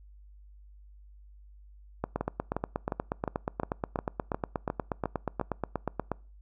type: two click trains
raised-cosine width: 1 ms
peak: -16 / -15 dBFS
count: 10 / 35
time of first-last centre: 2.21-5.413 / 2.04-6.117 s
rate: 2.81 / 8.34 Hz
effects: noise-tail reverb RT60 0.4 s tail -25 dB re dry + added 50 Hz sine -50 dBFS peak until 6.41 s